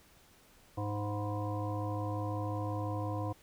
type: harmonic tone with a mistuned harmonic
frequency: 103.6 Hz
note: G#2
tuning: 4 cents flat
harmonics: 1 / 3 / 5 / 7 / 9 / 10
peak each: -35 / -40 / -42 / -43 / -45 / -45 dBFS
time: 0.77-3.33 s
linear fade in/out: 10 ms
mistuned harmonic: 9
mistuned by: +69 cents
effects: pink hiss -62 dBFS RMS until 3.42 s